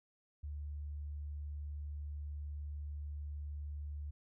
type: tone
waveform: sine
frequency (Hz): 73.42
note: D2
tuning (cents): 0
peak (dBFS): -40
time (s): 0.43-4.11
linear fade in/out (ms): 10
effects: none